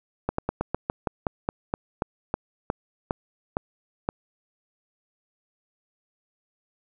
slowing click train, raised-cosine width 1 ms, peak -10 dBFS, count 16, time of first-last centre 0.29-4.089 s, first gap 94 ms, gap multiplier 1.13, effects none

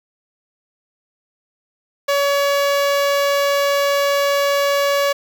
sawtooth tone with notch filter, 565 Hz, C#5, 33 cents sharp, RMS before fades -17 dBFS, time 2.08-5.13 s, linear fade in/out 10 ms, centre 9300 Hz, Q 1.4, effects 7-bit

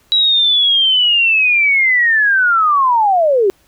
sine linear sweep, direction down, 3900 to 368.8 Hz, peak -9 dBFS, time 0.12-3.5 s, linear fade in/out 0 ms, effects pink hiss -54 dBFS RMS until 3.67 s

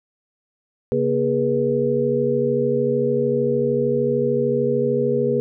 sine tone cluster, 135.2 / 237.7 / 413.1 / 486.4 Hz, C#3 / A#3 / G#4 / B4, -43 / +34 / -9 / -26 cents, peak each -26 / -24 / -21 / -21 dBFS, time 0.92-5.4 s, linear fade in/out 0 ms, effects none

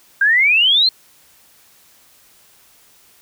sine exponential sweep, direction up, 1568 to 4256 Hz, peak -10 dBFS, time 0.21-0.89 s, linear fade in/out 5 ms, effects white hiss -51 dBFS RMS until 3.21 s

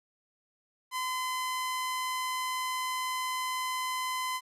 sawtooth tone, 1022 Hz, C6, 41 cents flat, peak -27 dBFS, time 0.91-4.41 s, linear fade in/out 50 ms, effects resampled to 32000 Hz + 11-bit

